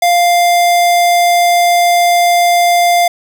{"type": "tone", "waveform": "square", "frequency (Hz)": 698.5, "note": "F5", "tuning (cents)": 0, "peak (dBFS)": -8, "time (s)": [0.02, 3.08], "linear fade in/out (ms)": 5, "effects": []}